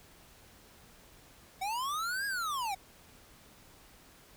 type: linear two-way sweep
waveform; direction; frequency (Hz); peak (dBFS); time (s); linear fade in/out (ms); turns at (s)
square; up then down; 738 to 1661.2 to 738; -33; 1.61-2.75; 10; 2.26
effects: pink hiss -58 dBFS RMS until 4.36 s